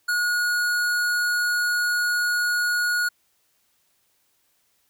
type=tone with hard clipping; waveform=sine; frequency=1447 Hz; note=F#6; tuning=39 cents flat; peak=-22 dBFS; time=0.08-3.09 s; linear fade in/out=10 ms; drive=16 dB; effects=white hiss -67 dBFS RMS until 4.89 s